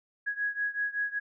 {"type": "beating tone pair", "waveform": "sine", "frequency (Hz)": [1661.2, 1666.5], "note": ["G#6", "G#6"], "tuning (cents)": [0, 5], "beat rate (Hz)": 5.3, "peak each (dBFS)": [-31, -33], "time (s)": [0.26, 1.2], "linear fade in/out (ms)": 20, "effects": []}